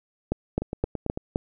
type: two click trains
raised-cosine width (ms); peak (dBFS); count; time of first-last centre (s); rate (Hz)
2; -16 / -10; 6 / 5; 0.62-1.174 / 0.32-1.359; 9.02 / 3.85
effects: none